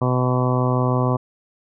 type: harmonic tone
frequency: 126.2 Hz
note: B2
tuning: 38 cents sharp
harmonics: 1 / 2 / 3 / 4 / 5 / 6 / 7 / 8 / 9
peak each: -19 / -24 / -27 / -27 / -28 / -32 / -32 / -28 / -29 dBFS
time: 0.01-1.17 s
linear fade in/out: 10 ms
effects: none

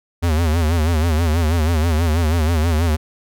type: tone with vibrato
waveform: square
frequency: 81 Hz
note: E2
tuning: 30 cents flat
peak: -15 dBFS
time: 0.22-2.97 s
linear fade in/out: 20 ms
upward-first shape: sine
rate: 6.2 Hz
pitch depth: 120 cents each way
effects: none

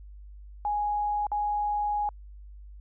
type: tone with dropouts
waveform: sine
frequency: 830.6 Hz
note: G#5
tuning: in tune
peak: -25 dBFS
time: 0.65-2.09 s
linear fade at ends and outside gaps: 1 ms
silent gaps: 1.268-1.317 s
effects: added 50 Hz sine -43 dBFS peak until 2.8 s

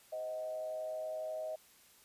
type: tone with frequency modulation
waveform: sine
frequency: 629 Hz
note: D#5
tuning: 19 cents sharp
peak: -37 dBFS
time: 0.12-1.56 s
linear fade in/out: 10 ms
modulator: 112 Hz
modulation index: 0.46
effects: white hiss -63 dBFS RMS until 2.04 s + resampled to 32000 Hz

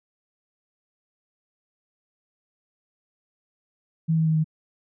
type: tone with pitch steps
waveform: sine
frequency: 161.8 / 160.3 / 158.3 / 156.8 Hz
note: E3 / E3 / D#3 / D#3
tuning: -32 / -48 / +30 / +14 cents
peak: -18 dBFS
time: 4.08-4.444 s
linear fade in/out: 20 ms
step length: 91 ms
effects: none

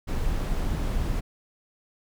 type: noise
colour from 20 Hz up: brown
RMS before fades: -26 dBFS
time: 0.07-1.21 s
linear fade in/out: 20 ms
effects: none

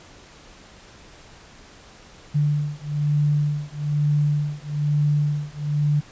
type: beating tone pair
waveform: sine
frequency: 146.83 / 147.93 Hz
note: D3 / D3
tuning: 0 / +13 cents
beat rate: 1.1 Hz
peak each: -22 dBFS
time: 2.34-6.01 s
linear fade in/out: 20 ms
effects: pink hiss -47 dBFS RMS until 6.11 s + resampled to 16000 Hz

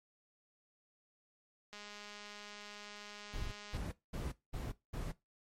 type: click train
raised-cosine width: 0.2 ms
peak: -33 dBFS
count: 423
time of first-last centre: 1.73-3.769 s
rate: 207 Hz
type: noise bursts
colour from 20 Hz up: brown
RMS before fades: -40 dBFS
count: 5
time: 3.33-5.12 s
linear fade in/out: 10 ms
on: 190 ms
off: 210 ms
effects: noise-tail reverb RT60 0.2 s tail -18 dB re dry + MP3 64 kbps

